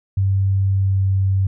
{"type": "tone with pitch glide", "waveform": "sine", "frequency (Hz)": [97.1, 96.32], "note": ["G2", "G2"], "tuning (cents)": [-16, -30], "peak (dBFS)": -14, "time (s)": [0.17, 1.47], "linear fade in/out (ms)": 5, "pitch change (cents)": -14, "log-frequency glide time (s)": [0.7, 1.06], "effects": []}